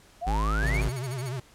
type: exponential sweep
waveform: sine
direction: up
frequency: 659.3 to 2469 Hz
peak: -29 dBFS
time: 0.21-0.82 s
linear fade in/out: 20 ms
type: tone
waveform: square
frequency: 52.9 Hz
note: G#1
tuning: 33 cents sharp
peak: -25 dBFS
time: 0.26-0.9 s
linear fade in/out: 20 ms
type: tone with vibrato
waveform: square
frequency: 128.9 Hz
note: C3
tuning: 26 cents flat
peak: -31 dBFS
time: 0.62-1.4 s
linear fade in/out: 5 ms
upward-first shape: sine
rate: 10 Hz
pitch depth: 130 cents each way
type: tone bursts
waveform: 5% pulse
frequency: 2223 Hz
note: C#7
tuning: 4 cents sharp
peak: -30 dBFS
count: 9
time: 0.66-1.294 s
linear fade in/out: 10 ms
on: 42 ms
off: 32 ms
effects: pink hiss -56 dBFS RMS until 1.54 s + low-pass 11000 Hz 12 dB/octave